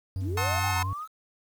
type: tone with vibrato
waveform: triangle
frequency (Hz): 92.5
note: F#2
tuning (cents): 0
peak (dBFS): -26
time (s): 0.16-0.93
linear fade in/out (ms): 0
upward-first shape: sine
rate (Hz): 4.4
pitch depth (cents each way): 62
type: linear sweep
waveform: sine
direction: up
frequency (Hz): 223.3 to 1318.5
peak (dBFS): -33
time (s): 0.2-1.08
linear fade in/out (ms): 50
type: chord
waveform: 25% pulse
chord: F# diminished seventh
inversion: none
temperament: just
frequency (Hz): 740 / 888 / 1065.6 / 1278.7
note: F#5 / A5 / C6 / Eb6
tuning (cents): 0 / +16 / +31 / +47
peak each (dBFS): -29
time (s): 0.37-0.83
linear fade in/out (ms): 5
effects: 9-bit